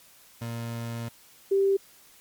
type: tone pair in turn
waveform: 30% pulse / sine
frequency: 116.54 / 392 Hz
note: A#2 / G4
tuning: 0 / 0 cents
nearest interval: octave + major sixth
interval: 2100 cents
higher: second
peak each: -29 / -19 dBFS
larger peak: second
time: 0.41-1.09 / 1.51-1.77 s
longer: first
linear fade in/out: 10 ms
effects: white hiss -55 dBFS RMS until 2.2 s + MP3 96 kbps